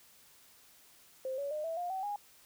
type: tone with pitch steps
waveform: sine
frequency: 523.3 / 564.1 / 608.1 / 655.5 / 706.6 / 761.7 / 821.1 Hz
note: C5 / C#5 / D#5 / E5 / F5 / G5 / G#5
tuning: 0 / +30 / -40 / -10 / +20 / -50 / -20 cents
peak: -34 dBFS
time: 1.25-2.16 s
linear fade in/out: 2 ms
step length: 130 ms
effects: white hiss -61 dBFS RMS until 2.45 s